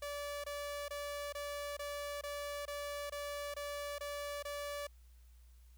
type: tone bursts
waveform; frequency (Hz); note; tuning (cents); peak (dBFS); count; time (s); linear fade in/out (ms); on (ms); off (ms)
sawtooth; 578; D5; -28; -36; 11; 0.02-4.87; 5; 420; 23
effects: added 60 Hz sine -57 dBFS peak until 5.77 s + white hiss -73 dBFS RMS until 5.77 s